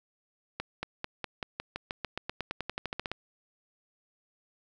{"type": "accelerating click train", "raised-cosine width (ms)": 0.3, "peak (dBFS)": -17, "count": 21, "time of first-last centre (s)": [0.6, 3.116], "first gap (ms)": 230, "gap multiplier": 0.93, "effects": []}